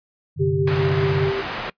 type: chord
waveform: sine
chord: G suspended fourth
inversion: none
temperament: equal with one note detuned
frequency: 96.65 / 130.81 / 146.83 Hz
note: G2 / C3 / D3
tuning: -24 / 0 / 0 cents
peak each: -26 / -26 / -21 dBFS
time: 0.36-1.32 s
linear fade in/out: 50 ms
type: tone with tremolo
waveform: sine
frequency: 392 Hz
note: G4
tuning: in tune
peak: -19 dBFS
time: 0.39-1.42 s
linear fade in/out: 20 ms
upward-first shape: sine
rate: 4.9 Hz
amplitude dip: 35%
type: low-pass noise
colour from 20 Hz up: white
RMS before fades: -29 dBFS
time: 0.67-1.7 s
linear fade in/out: 5 ms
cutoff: 2000 Hz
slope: 12 dB/octave
effects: noise-tail reverb RT60 0.1 s tail -21 dB re dry + resampled to 11025 Hz